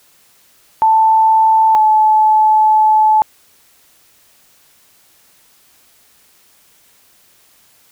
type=tone pair in turn; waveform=sine; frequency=883 / 864.3 Hz; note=A5 / A5; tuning=+6 / -31 cents; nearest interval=unison; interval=37 cents; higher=first; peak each=-7 dBFS; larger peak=neither; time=0.82-1.75 / 1.75-3.22 s; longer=second; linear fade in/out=0 ms; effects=white hiss -51 dBFS RMS until 7.91 s